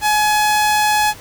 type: tone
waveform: sawtooth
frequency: 845 Hz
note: G#5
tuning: 30 cents sharp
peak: -9 dBFS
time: 0.01-1.14 s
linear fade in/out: 50 ms
effects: pink hiss -38 dBFS RMS until 1.2 s